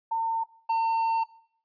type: tone pair in turn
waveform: sine / triangle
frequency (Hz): 906 / 906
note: A#5 / A#5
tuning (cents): -50 / -50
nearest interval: unison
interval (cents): 0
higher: neither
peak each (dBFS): -24 / -20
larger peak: second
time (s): 0.11-0.44 / 0.69-1.24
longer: second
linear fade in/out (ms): 10
effects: noise-tail reverb RT60 0.6 s tail -20 dB re dry + resampled to 11025 Hz